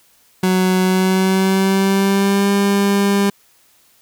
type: tone with pitch glide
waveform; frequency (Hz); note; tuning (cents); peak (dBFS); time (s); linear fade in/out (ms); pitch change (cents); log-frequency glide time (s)
30% pulse; 185.4 to 199.86; F#3 to G3; +4 to +34; -10; 0.43-3.3; 5; +130; 0.82-2.51
effects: white hiss -54 dBFS RMS until 4.01 s